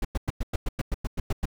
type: noise bursts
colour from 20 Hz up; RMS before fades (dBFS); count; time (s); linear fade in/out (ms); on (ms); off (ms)
brown; -25; 12; 0.02-1.456; 5; 28; 100
effects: none